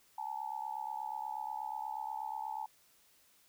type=tone with amplitude modulation; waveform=sine; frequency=866 Hz; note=A5; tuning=28 cents flat; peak=-33 dBFS; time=0.18-2.66 s; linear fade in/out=5 ms; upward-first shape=sine; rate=68.3 Hz; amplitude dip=95%; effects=white hiss -67 dBFS RMS until 3.48 s